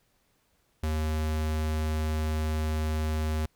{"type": "tone", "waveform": "square", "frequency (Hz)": 77.78, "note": "D#2", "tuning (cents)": 0, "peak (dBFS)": -27, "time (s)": [0.83, 3.46], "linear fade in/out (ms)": 5, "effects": ["pink hiss -70 dBFS RMS until 3.55 s"]}